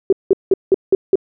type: tone bursts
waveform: sine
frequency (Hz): 384.4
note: G4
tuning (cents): -34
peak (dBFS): -7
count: 6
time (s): 0.1-1.156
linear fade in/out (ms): 2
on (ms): 26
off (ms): 180
effects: none